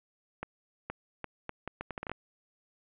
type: accelerating click train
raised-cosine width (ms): 0.5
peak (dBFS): -21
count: 12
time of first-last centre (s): 0.43-2.116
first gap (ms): 470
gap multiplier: 0.73
effects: resampled to 8000 Hz + 8-bit